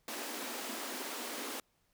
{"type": "high-pass noise", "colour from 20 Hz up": "pink", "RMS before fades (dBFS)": -41, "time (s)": [0.08, 1.6], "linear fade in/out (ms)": 2, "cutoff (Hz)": 220, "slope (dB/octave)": 96, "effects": ["pink hiss -75 dBFS RMS until 1.93 s"]}